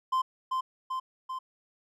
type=tone with echo; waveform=triangle; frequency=1039 Hz; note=C6; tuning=12 cents flat; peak=-22 dBFS; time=0.12-0.22 s; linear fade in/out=10 ms; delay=390 ms; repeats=3; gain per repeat=-3 dB; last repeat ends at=1.39 s; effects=none